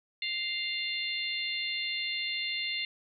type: harmonic tone with a mistuned harmonic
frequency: 698.5 Hz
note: F5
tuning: in tune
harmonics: 3 / 4 / 5 / 6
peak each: -35 / -36 / -37 / -38 dBFS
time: 0.22-2.85 s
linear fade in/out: 2 ms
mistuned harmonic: 5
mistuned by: +33 cents
effects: none